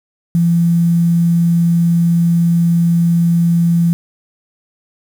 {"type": "tone with quantisation", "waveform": "sine", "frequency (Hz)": 169.9, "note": "F3", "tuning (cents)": -47, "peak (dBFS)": -9, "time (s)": [0.35, 3.93], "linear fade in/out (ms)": 0, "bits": 6, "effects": []}